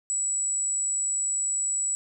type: tone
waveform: sine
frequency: 7850 Hz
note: B8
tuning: 11 cents flat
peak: -24 dBFS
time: 0.1-1.95 s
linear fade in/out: 0 ms
effects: none